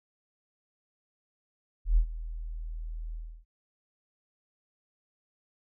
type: tone with ADSR envelope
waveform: sine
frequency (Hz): 40.25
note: E1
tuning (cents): -41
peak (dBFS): -17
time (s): 1.85-3.45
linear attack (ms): 120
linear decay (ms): 83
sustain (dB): -17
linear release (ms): 310
effects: none